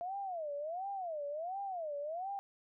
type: tone with vibrato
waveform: sine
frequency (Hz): 676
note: E5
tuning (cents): +43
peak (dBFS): -37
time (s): 0.01-2.39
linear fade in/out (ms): 0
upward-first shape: sine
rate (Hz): 1.4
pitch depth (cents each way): 290
effects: none